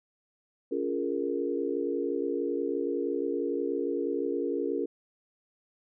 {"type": "chord", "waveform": "sine", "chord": "Bb minor seventh", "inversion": "first", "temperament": "equal with one note detuned", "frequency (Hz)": [281.1, 349.2, 415.3, 466.2], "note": ["Db4", "F4", "Ab4", "Bb4"], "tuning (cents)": [24, 0, 0, 0], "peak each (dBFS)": -33, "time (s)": [0.71, 4.86], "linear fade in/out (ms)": 10, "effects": []}